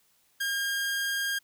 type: tone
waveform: sawtooth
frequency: 1615 Hz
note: G#6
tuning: 49 cents flat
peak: -24 dBFS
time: 0.4-1.39 s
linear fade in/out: 10 ms
effects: white hiss -67 dBFS RMS until 1.43 s

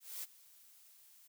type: noise with ADSR envelope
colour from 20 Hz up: blue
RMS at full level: -42 dBFS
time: 0-1.28 s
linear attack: 230 ms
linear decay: 27 ms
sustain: -20 dB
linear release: 16 ms
effects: none

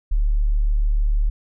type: tone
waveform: sine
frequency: 36.82 Hz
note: D1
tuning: 5 cents sharp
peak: -15 dBFS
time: 0.11-1.3 s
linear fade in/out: 10 ms
effects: none

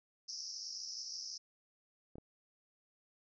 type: band-pass noise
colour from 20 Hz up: white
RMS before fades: -45 dBFS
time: 0.28-1.38 s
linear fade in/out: 10 ms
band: 5000 to 5700 Hz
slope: 96 dB/octave
type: clicks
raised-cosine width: 2 ms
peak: -36 dBFS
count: 2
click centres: 2.156 / 2.183 s
effects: none

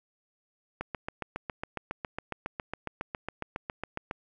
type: click train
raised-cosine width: 0.5 ms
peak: -18 dBFS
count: 25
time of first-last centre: 0.81-4.111 s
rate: 7.27 Hz
effects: none

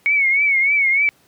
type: tone with vibrato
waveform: sine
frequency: 2217 Hz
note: C#7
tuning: in tune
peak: -13 dBFS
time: 0.06-1.09 s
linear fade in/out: 0 ms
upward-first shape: triangle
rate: 3.3 Hz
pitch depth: 98 cents each way
effects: pink hiss -56 dBFS RMS until 1.27 s + high-pass 100 Hz 12 dB/octave

